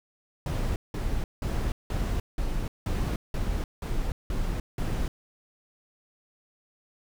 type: noise bursts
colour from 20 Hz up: brown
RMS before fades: -28 dBFS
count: 10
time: 0.46-5.08 s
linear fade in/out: 2 ms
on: 300 ms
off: 180 ms
effects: none